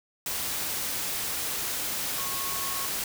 sine tone in noise, 1096 Hz, C#6, 20 cents flat, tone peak -37 dBFS, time 2.18-2.86 s, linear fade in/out 2 ms, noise white, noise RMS -31 dBFS, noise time 0.26-3.04 s, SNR -9 dB, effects none

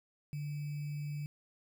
sine tone with sample-and-hold, 146.83 Hz, D3, in tune, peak -36 dBFS, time 0.33-1.26 s, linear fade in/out 0 ms, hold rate 2450 Hz, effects none

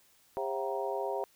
harmonic tone with a mistuned harmonic, 134.1 Hz, C3, 43 cents sharp, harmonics 3 / 4 / 5 / 6 / 7, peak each -36 / -37 / -38 / -39 / -39 dBFS, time 0.37-1.24 s, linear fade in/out 0 ms, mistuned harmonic 6, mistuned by -100 cents, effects white hiss -65 dBFS RMS until 1.35 s

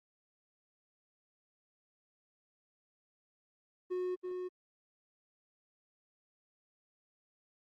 triangle tone with echo, 364.3 Hz, F#4, 27 cents flat, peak -31 dBFS, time 3.9-4.16 s, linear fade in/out 20 ms, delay 330 ms, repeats 1, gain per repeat -4 dB, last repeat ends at 4.49 s, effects Opus 24 kbps

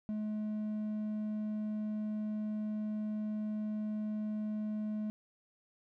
sine tone with hard clipping, 213.1 Hz, G#3, 45 cents sharp, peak -35 dBFS, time 0.09-5.1 s, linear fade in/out 0 ms, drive 3 dB, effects none

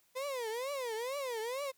35% pulse tone with vibrato, 500 Hz, B4, 21 cents sharp, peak -34 dBFS, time 0.15-1.72 s, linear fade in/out 20 ms, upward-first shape triangle, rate 2.2 Hz, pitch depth 270 cents each way, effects white hiss -71 dBFS RMS until 1.77 s

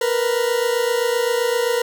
40% pulse tone pair together, 466.2 / 493.9 Hz, A#4 / B4, 0 / 0 cents, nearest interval minor second, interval 100 cents, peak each -19 / -20 dBFS, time 0.01-1.82 s, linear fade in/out 5 ms, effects none

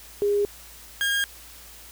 sine / 30% pulse tone pair in turn, 408.7 / 1621.2 Hz, G#4 / G#6, -28 / -42 cents, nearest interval 2 octaves, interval 2386 cents, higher second, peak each -19 dBFS, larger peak neither, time 0.22-0.45 / 1.01-1.24 s, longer neither, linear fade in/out 0 ms, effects added 57 Hz sine -51 dBFS peak until 1.91 s + white hiss -46 dBFS RMS until 1.91 s

